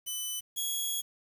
10% pulse tone pair in turn, 3000 / 3334 Hz, F#7 / G#7, +23 / +6 cents, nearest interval major second, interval 183 cents, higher second, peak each -25 / -23 dBFS, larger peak second, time 0.06-0.41 / 0.56-1.02 s, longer second, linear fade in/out 20 ms, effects 9-bit

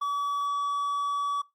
triangle tone, 1142 Hz, D6, 49 cents flat, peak -24 dBFS, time 0.01-1.42 s, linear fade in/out 10 ms, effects noise-tail reverb RT60 0.2 s tail -20 dB re dry + Opus 32 kbps

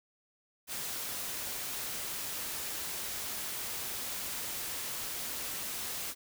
white noise, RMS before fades -38 dBFS, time 0.67-6.15 s, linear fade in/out 50 ms, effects none

